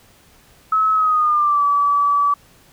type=tone with pitch glide; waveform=sine; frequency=1290 to 1149.3 Hz; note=E6 to D6; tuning=-38 to -38 cents; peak=-13 dBFS; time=0.72-2.34 s; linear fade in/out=5 ms; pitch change=-200 cents; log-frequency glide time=0.93-1.64 s; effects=pink hiss -51 dBFS RMS until 2.72 s